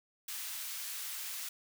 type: high-pass noise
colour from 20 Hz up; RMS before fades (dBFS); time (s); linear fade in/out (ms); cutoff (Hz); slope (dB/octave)
white; -41; 0.28-1.49; 5; 1400; 12
effects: none